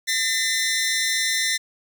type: tone pair together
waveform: 15% pulse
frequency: 1804 / 2025 Hz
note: A6 / B6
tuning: +43 / +43 cents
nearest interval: major second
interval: 200 cents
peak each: -17 dBFS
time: 0.07-1.58 s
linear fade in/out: 20 ms
effects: none